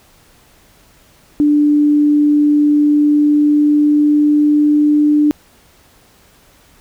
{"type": "tone with pitch glide", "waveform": "sine", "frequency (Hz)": [295, 297.4], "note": ["D4", "D4"], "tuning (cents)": [8, 22], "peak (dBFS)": -8, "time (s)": [1.4, 5.31], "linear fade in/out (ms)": 0, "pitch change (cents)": 14, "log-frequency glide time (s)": [2.71, 5.09], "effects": ["pink hiss -49 dBFS RMS until 6.8 s"]}